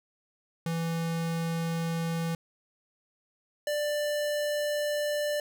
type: tone pair in turn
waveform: square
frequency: 165.8 / 590.8 Hz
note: E3 / D5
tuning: +10 / +10 cents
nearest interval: octave + minor seventh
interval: 2200 cents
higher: second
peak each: -29 / -28 dBFS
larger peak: second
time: 0.66-2.35 / 3.67-5.4 s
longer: second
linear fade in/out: 2 ms
effects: none